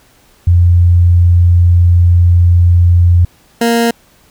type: tone pair in turn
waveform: sine / 20% pulse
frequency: 87.31 / 233.1 Hz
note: F2 / A#3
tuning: 0 / 0 cents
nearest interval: octave + perfect fourth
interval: 1700 cents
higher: second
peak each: -4 dBFS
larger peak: neither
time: 0.47-3.25 / 3.61-3.91 s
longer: first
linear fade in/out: 5 ms
effects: pink hiss -48 dBFS RMS until 4.3 s